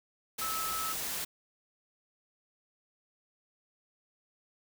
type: tone in noise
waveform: sine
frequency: 1300 Hz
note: E6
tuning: 24 cents flat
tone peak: -35 dBFS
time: 0.41-0.93 s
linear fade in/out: 10 ms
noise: white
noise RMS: -36 dBFS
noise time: 0.38-1.25 s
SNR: -2 dB
effects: none